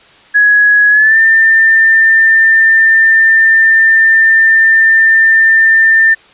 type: tone with pitch glide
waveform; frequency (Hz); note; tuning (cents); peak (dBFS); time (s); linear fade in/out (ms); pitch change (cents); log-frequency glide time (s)
sine; 1674 to 1794.1; G#6 to A6; +13 to +33; -4; 0.34-6.15; 20; +120; 0.9-1.18
effects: white hiss -42 dBFS RMS until 6.33 s + resampled to 8000 Hz